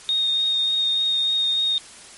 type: tone with vibrato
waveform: sine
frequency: 3701 Hz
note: A#7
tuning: 13 cents flat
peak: -18 dBFS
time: 0.09-1.78 s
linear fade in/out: 0 ms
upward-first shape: triangle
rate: 3.4 Hz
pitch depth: 13 cents each way
effects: white hiss -43 dBFS RMS until 2.17 s + MP3 48 kbps